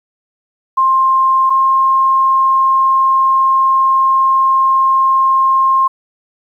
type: tone pair in turn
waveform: sine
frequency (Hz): 1057 / 1063.7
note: C6 / C6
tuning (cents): +17 / +28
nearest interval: unison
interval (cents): 11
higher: second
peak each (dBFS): -8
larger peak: neither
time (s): 0.77-1.5 / 1.5-5.88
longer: second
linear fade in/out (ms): 10
effects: 8-bit